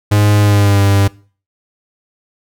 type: tone with pitch glide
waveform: 45% pulse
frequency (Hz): 103.83 to 99.49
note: G#2 to G2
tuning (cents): 0 to +26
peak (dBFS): -8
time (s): 0.11-1.08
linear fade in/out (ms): 10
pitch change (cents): -74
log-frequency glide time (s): 0.4-0.82
effects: noise-tail reverb RT60 0.4 s tail -22 dB re dry